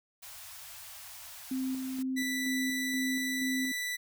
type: band-stop noise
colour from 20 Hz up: white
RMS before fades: -47 dBFS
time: 0.22-2.03 s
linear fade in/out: 10 ms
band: 130 to 600 Hz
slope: 96 dB/octave
type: tone with tremolo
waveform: sine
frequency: 261.2 Hz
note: C4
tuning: 3 cents flat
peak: -30 dBFS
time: 1.51-3.72 s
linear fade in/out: 5 ms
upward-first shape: square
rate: 2.1 Hz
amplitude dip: 35%
type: tone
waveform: sawtooth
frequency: 1975.5 Hz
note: B6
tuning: in tune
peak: -29 dBFS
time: 2.16-3.97 s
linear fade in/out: 20 ms
effects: none